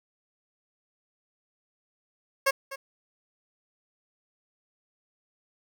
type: tone with echo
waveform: 15% pulse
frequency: 544 Hz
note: C#5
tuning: 33 cents flat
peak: -14 dBFS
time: 2.46-2.51 s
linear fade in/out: 10 ms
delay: 250 ms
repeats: 1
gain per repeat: -15 dB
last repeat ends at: 2.76 s
effects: none